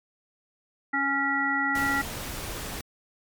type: harmonic tone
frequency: 277.2 Hz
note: C#4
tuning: in tune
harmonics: 1 / 3 / 5 / 7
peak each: -31 / -31 / -28 / -26 dBFS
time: 0.93-2.02 s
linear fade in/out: 10 ms
type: noise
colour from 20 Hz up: pink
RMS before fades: -35 dBFS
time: 1.75-2.81 s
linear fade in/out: 2 ms
effects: MP3 96 kbps